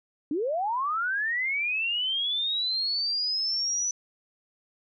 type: linear sweep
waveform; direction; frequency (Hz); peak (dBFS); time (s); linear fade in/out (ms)
sine; up; 272.4 to 5980; -25; 0.31-3.91; 2
effects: none